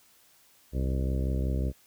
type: harmonic tone with a mistuned harmonic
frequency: 65.41 Hz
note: C2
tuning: in tune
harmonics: 1 / 2 / 3 / 4 / 5 / 6 / 7 / 8 / 9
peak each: -27 / -33 / -37 / -39 / -41 / -43 / -44 / -45 / -46 dBFS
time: 0.72-1.73 s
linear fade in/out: 50 ms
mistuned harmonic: 9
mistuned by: +38 cents
effects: white hiss -61 dBFS RMS until 1.86 s